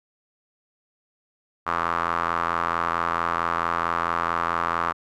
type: tone with band-pass filter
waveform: sawtooth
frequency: 84.5 Hz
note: E2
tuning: 43 cents sharp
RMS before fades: -25 dBFS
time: 1.66-4.93 s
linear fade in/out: 20 ms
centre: 1200 Hz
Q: 4.3
effects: none